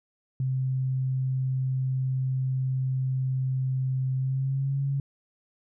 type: tone with pitch glide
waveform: sine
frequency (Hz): 130.81 to 138.35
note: C3 to C#3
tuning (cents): 0 to -3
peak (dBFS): -24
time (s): 0.4-5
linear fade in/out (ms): 2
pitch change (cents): +97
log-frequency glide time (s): 4.16-4.81
effects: none